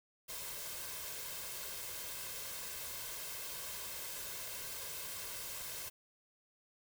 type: noise with comb filter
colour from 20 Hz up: white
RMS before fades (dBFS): -44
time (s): 0.28-5.9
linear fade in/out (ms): 20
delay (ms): 1.9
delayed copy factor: +0.55
effects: none